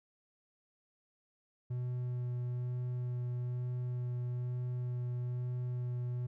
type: tone with vibrato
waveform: triangle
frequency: 123.47 Hz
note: B2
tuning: in tune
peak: -32 dBFS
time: 1.7-6.27 s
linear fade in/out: 10 ms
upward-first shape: sine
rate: 1.1 Hz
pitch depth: 10 cents each way
effects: none